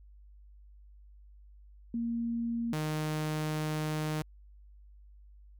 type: tone pair in turn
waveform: sine / sawtooth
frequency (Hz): 233.1 / 154.1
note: A#3 / D#3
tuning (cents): 0 / -16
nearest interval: perfect fifth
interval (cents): 716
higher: first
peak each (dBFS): -30 / -27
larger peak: second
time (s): 1.94-2.73 / 2.73-4.22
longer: second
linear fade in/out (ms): 2
effects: added 50 Hz sine -52 dBFS peak until 5.59 s